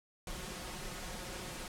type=noise with comb filter; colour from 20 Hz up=pink; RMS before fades=-43 dBFS; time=0.27-1.68 s; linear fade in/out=2 ms; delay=5.5 ms; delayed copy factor=+0.55; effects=low-pass 11000 Hz 12 dB/octave